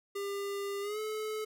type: tone with pitch glide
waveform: square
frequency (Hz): 400.2 to 431.4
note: G4 to A4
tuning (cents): +36 to -34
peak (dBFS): -35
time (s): 0.15-1.45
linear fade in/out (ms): 10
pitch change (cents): +130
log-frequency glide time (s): 0.81-0.99
effects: none